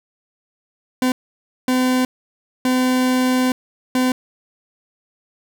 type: tone bursts at uneven times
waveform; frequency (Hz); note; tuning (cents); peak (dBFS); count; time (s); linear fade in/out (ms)
40% pulse; 254.8; C4; -46; -14; 4; 1.02-1.12 / 1.68-2.05 / 2.65-3.52 / 3.95-4.12; 2
effects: none